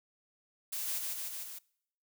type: noise with echo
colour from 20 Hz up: blue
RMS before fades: -37 dBFS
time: 0.72-0.99 s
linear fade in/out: 10 ms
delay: 150 ms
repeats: 4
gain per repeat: -2 dB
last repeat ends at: 1.59 s
effects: noise-tail reverb RT60 0.7 s tail -24 dB re dry